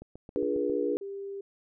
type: click train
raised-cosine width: 2 ms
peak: -31 dBFS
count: 6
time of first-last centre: 0.02-0.698 s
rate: 7.37 Hz
type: chord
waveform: sine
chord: D diminished seventh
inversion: none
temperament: equal with one note detuned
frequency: 293.7 / 349.2 / 415.3 / 484 Hz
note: D4 / F4 / Ab4 / Cb5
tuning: 0 / 0 / 0 / -35 cents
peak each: -32 / -34 / -30 / -31 dBFS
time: 0.36-0.97 s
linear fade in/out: 0 ms
type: tone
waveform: sine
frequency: 396.2 Hz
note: G4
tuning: 18 cents sharp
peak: -35 dBFS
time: 1.01-1.41 s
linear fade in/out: 5 ms
effects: none